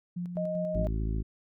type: tone with tremolo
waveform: sine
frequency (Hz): 176.1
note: F3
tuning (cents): +15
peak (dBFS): -31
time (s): 0.16-0.87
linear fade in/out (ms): 10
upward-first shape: square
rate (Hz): 5.1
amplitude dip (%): 40
type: tone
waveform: sine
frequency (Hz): 622.3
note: D#5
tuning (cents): 0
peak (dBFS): -30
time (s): 0.37-0.87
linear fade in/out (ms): 0
type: harmonic tone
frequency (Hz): 54.1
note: A1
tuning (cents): -29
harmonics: 1 / 2 / 3 / 4 / 5 / 6 / 7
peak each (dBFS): -29 / -35 / -39 / -41 / -43 / -45 / -46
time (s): 0.74-1.23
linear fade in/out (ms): 20
effects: none